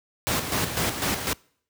pink noise with tremolo, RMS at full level -24 dBFS, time 0.27-1.33 s, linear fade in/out 0 ms, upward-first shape square, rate 4 Hz, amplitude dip 55%, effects noise-tail reverb RT60 0.6 s tail -26 dB re dry + high-pass 80 Hz 12 dB/octave

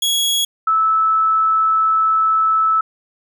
sawtooth / sine tone pair in turn, 3334 / 1307.9 Hz, G#7 / E6, +6 / -14 cents, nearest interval octave + major third, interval 1620 cents, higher first, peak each -12 dBFS, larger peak neither, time 0.02-0.45 / 0.67-2.81 s, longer second, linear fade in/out 5 ms, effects none

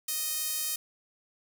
sawtooth tone with high-pass filter, 622.3 Hz, D#5, in tune, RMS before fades -32 dBFS, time 0.08-0.76 s, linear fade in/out 5 ms, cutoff 7000 Hz, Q 0.51, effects none

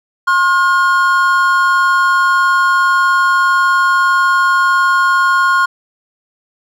triangle tone pair together, 1070 / 1428.3 Hz, C6 / F6, +38 / +38 cents, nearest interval perfect fourth, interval 500 cents, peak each -10 dBFS, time 0.27-5.66 s, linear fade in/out 10 ms, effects none

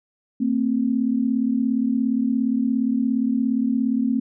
sine tone pair together, 227.1 / 264.3 Hz, A#3 / C4, -45 / +18 cents, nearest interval minor third, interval 263 cents, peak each -21 dBFS, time 0.4-4.2 s, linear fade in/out 10 ms, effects none

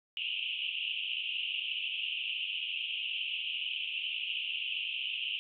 white band-pass noise, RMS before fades -36 dBFS, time 0.17-5.39 s, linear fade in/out 0 ms, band 2600 to 3100 Hz, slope 96 dB/octave, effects none

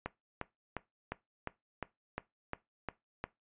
click train, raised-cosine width 0.5 ms, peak -21 dBFS, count 10, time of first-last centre 0.06-3.24 s, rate 2.83 Hz, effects noise-tail reverb RT60 0.2 s tail -19 dB re dry + resampled to 8000 Hz

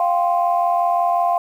sine chord, F suspended second, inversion none, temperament equal, 698.5 / 784 / 1046.5 Hz, F5 / G5 / C6, 0 / 0 / 0 cents, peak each -16 / -22 / -22 dBFS, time 0-1.38 s, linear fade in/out 2 ms, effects tanh soft clip ceiling -6 dBFS + 8-bit

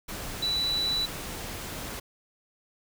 sine tone in noise, 3956 Hz, B7, 2 cents sharp, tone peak -25 dBFS, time 0.42-1.06 s, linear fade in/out 10 ms, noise pink, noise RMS -37 dBFS, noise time 0.08-2 s, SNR +9 dB, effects none

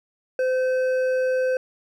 sine tone with hard clipping, 514 Hz, C5, 31 cents flat, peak -21 dBFS, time 0.39-1.57 s, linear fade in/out 2 ms, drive 7 dB, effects none

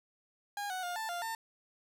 30% pulse tone with pitch steps, 815 / 742 / 709 / 885 / 698 / 900 Hz, G#5 / F#5 / F5 / A5 / F5 / A5, -33 / +5 / +26 / +10 / -1 / +39 cents, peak -33 dBFS, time 0.57-1.35 s, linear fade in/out 2 ms, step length 130 ms, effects none

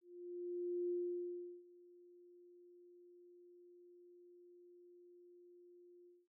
sine tone with ADSR envelope, 352.4 Hz, F4, 16 cents sharp, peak -36 dBFS, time 0.01-6.28 s, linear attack 890 ms, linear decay 730 ms, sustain -24 dB, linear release 210 ms, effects none

